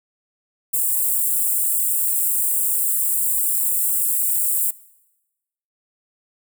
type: high-pass noise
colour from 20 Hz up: white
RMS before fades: -20 dBFS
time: 0.73-4.71 s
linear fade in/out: 10 ms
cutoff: 7600 Hz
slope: 96 dB/octave
effects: noise-tail reverb RT60 1.0 s tail -21 dB re dry